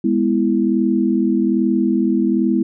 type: chord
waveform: sine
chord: E major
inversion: first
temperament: just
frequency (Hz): 206 / 247.2 / 329.6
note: G#3 / B3 / E4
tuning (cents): -14 / +2 / 0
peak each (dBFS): -18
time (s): 0.04-2.63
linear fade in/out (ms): 5
effects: none